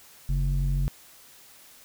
square tone with low-pass filter, 46.13 Hz, F#1, 4 cents flat, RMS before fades -25 dBFS, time 0.29-0.88 s, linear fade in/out 0 ms, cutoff 140 Hz, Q 2.2, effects white hiss -52 dBFS RMS until 1.84 s

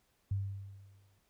sine tone with exponential decay, 98.4 Hz, G2, 7 cents sharp, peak -29 dBFS, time 0.31-1.19 s, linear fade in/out 5 ms, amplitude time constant 190 ms, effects pink hiss -74 dBFS RMS until 1.29 s

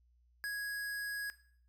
square tone, 1661.2 Hz, G#6, in tune, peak -37 dBFS, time 0.44-1.3 s, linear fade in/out 0 ms, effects noise-tail reverb RT60 0.6 s tail -17 dB re dry + added 60 Hz sine -66 dBFS peak until 1.68 s

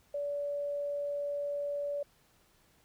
sine tone, 575 Hz, D5, 37 cents flat, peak -32 dBFS, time 0.14-2.03 s, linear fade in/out 5 ms, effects pink hiss -67 dBFS RMS until 2.84 s

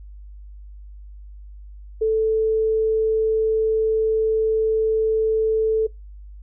sine tone, 440 Hz, A4, in tune, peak -16 dBFS, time 2.01-5.87 s, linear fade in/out 10 ms, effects noise-tail reverb RT60 0.2 s tail -23 dB re dry + added 50 Hz sine -37 dBFS peak until 6.42 s

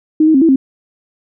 sine tone with pitch steps, 310.8 / 316.5 / 266.7 / 327.7 / 266.3 Hz, D#4 / D#4 / C4 / E4 / C4, -2 / +30 / +33 / -10 / +31 cents, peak -6 dBFS, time 0.2-0.56 s, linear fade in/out 5 ms, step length 72 ms, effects none

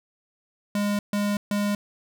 square tone bursts, 204.9 Hz, G#3, 23 cents flat, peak -23 dBFS, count 3, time 0.75-1.75 s, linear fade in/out 2 ms, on 240 ms, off 140 ms, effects none

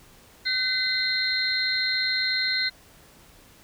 sine tone cluster, 1524 / 2042 / 3723 / 4153 Hz, G6 / C7 / A#7 / C8, -49 / -43 / -3 / -14 cents, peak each -30 / -28 / -33 / -25 dBFS, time 0.45-2.7 s, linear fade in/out 20 ms, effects pink hiss -53 dBFS RMS until 3.63 s

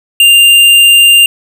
triangle tone with hard clipping, 2794 Hz, F7, in tune, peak -3 dBFS, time 0.2-1.26 s, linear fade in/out 2 ms, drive 16 dB, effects none

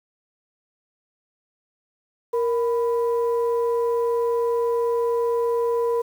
sine tone pair together, 467.8 / 993 Hz, A#4 / B5, +6 / +9 cents, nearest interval octave + minor second, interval 1303 cents, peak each -19 / -28 dBFS, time 2.33-6.02 s, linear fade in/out 10 ms, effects tanh soft clip ceiling -12 dBFS + 8-bit

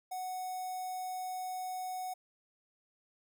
square tone with notch filter, 740 Hz, F#5, in tune, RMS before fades -39 dBFS, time 0.11-2.14 s, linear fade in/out 10 ms, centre 2800 Hz, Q 0.51, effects none

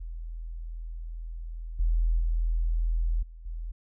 sine tone with level steps, 41.2 Hz, E1, in tune, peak -34 / -21 / -23 / -42 / -32 dBFS, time 0-3.72 s, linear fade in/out 10 ms, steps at 1.79 / 2.19 / 3.22 / 3.45 s, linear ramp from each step 10 ms, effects none

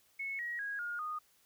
sine tone with pitch steps, 2197 / 1901.6 / 1645.9 / 1424.6 / 1233 Hz, C#7 / A#6 / G#6 / F6 / D#6, -16 / +34 / -16 / +34 / -16 cents, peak -36 dBFS, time 0.19-1.19 s, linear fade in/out 10 ms, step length 200 ms, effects white hiss -69 dBFS RMS until 1.45 s

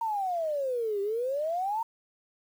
sine exponential two-way sweep, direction down then up, 932.3 to 392 to 932.3 Hz, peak -27 dBFS, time 0.01-1.83 s, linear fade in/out 5 ms, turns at 1.01 s, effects 9-bit

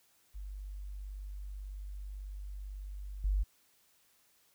sine tone with level steps, 49.07 Hz, G1, 2 cents sharp, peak -40 / -27 dBFS, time 0.34-3.44 s, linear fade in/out 20 ms, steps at 3.24 s, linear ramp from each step 5 ms, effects white hiss -69 dBFS RMS until 4.54 s

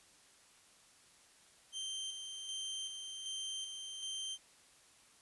sawtooth tone with tremolo, 3136 Hz, G7, in tune, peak -36 dBFS, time 1.72-4.38 s, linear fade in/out 50 ms, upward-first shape square, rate 1.3 Hz, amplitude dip 40%, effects white hiss -64 dBFS RMS until 5.21 s + resampled to 24000 Hz

